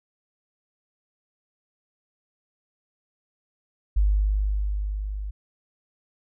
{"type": "tone with level ramp", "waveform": "sine", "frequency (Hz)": 50.7, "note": "G#1", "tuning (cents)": -41, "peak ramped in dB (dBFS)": [-16, -29], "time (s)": [3.96, 5.31], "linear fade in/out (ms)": 10, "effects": []}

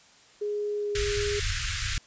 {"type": "tone with pitch glide", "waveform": "sine", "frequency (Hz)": [415.3, 411], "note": ["G#4", "G#4"], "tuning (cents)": [0, -18], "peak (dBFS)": -27, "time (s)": [0.41, 1.4], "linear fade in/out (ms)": 10, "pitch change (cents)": -18, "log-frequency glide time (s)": [0.78, 0.95]}
{"type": "band-stop noise", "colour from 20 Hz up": "pink", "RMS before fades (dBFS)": -29, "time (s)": [0.95, 1.98], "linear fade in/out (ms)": 2, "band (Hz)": [120, 1400], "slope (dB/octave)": 48}
{"effects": ["white hiss -56 dBFS RMS until 2.06 s", "resampled to 16000 Hz"]}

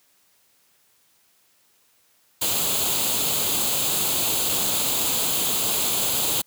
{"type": "noise with comb filter", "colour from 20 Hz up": "white", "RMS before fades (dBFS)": -23, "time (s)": [2.41, 6.42], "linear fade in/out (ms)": 10, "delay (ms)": 0.27, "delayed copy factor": 0.65, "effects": ["white hiss -62 dBFS RMS until 6.46 s", "high-pass 80 Hz 12 dB/octave"]}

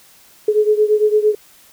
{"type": "beating tone pair", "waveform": "sine", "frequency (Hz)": [422.2, 431], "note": ["G#4", "A4"], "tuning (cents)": [29, -36], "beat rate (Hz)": 8.8, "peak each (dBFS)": [-13, -16], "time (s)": [0.48, 1.35], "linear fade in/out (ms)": 5, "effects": ["white hiss -48 dBFS RMS until 1.72 s"]}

